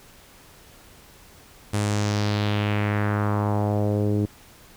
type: tone with low-pass filter sweep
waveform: sawtooth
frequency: 103.83 Hz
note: G#2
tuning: in tune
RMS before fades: -23 dBFS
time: 1.73-4.26 s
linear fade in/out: 10 ms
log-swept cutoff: 9800 to 340 Hz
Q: 2.2
effects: pink hiss -50 dBFS RMS until 4.76 s